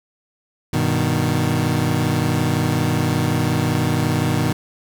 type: chord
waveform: 25% pulse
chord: G augmented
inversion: none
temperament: equal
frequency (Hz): 98 / 123.47 / 155.56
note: G2 / B2 / D#3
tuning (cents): 0 / 0 / 0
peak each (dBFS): -20 / -17 / -17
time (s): 0.73-4.53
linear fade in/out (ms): 5
effects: none